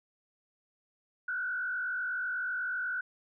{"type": "tone with frequency modulation", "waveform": "sine", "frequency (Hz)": 1480, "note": "F#6", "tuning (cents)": 0, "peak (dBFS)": -31, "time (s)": [1.28, 3.01], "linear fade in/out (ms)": 5, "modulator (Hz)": 48.1, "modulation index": 1.1, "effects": []}